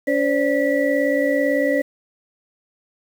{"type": "tone cluster", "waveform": "sine", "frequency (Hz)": [283.8, 521, 579, 1952], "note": ["C#4", "C5", "D5", "B6"], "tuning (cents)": [41, -7, -25, -21], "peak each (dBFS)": [-21, -21, -21, -25], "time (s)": [0.07, 1.82], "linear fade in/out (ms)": 10, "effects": ["7-bit"]}